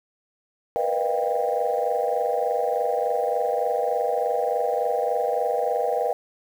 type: tone cluster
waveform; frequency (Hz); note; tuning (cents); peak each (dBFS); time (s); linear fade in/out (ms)
sine; 476 / 499.4 / 612 / 696 / 792; A#4 / B4 / D#5 / F5 / G5; +36 / +19 / -29 / -6 / +18; -27; 0.76-6.13; 0
effects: tanh soft clip ceiling -12 dBFS + 8-bit